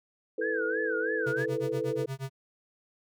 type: chord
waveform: sine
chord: E suspended fourth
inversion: none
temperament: equal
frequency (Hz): 329.6 / 440 / 493.9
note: E4 / A4 / B4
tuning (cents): 0 / 0 / 0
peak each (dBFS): -36 / -31 / -33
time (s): 0.38-2.06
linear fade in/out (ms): 5
type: tone with vibrato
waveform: sine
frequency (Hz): 1568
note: G6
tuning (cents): 0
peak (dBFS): -31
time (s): 0.41-1.46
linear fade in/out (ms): 10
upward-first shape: sine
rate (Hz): 3.1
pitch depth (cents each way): 170
type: tone with tremolo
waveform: square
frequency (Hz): 134.5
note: C3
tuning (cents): +48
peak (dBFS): -32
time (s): 1.26-2.3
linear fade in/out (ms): 10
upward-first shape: sine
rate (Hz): 8.4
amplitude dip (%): 100
effects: none